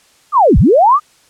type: linear two-way sweep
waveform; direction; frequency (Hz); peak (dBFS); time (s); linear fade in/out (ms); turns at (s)
sine; down then up; 1259 to 35.54 to 1259; -5; 0.32-1; 50; 0.58
effects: white hiss -50 dBFS RMS until 1.29 s + low-pass 9000 Hz 12 dB/octave